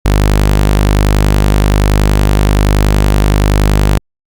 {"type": "tone", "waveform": "sawtooth", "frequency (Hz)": 50.6, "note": "G#1", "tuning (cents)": -44, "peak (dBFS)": -3, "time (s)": [0.05, 3.98], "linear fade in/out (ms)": 5, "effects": ["Opus 48 kbps"]}